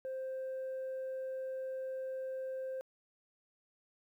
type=tone; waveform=sine; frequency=524 Hz; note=C5; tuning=2 cents sharp; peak=-35 dBFS; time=0.05-2.81 s; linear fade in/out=0 ms; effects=tanh soft clip ceiling -36 dBFS + 12-bit